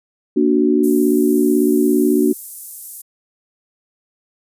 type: chord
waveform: sine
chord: Bb augmented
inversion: none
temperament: equal with one note detuned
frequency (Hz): 235.8 / 293.7 / 370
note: Bb3 / D4 / F#4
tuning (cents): +20 / 0 / 0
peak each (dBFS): -17 / -15 / -16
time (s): 0.36-2.33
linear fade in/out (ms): 10
type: high-pass noise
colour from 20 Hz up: pink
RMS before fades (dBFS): -32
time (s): 0.83-3.02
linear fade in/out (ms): 10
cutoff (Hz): 9000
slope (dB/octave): 24
effects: resampled to 32000 Hz